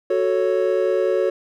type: chord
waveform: triangle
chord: F# minor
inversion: none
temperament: equal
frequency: 370 / 440 / 554.4 Hz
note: F#4 / A4 / C#5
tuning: 0 / 0 / 0 cents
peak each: -19 / -20 / -19 dBFS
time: 0.1-1.3 s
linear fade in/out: 5 ms
effects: none